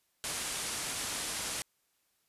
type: low-pass noise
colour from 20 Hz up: white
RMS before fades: -37 dBFS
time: 0.24-1.62 s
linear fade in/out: 0 ms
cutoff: 11000 Hz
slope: 48 dB/octave
effects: white hiss -75 dBFS RMS until 2.28 s + resampled to 32000 Hz